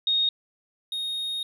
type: tone pair in turn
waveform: sine / triangle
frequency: 3721 / 3721 Hz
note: A#7 / A#7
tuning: -4 / -4 cents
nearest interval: unison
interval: 0 cents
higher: neither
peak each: -20 / -26 dBFS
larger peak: first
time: 0.07-0.29 / 0.92-1.43 s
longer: second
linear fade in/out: 2 ms
effects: none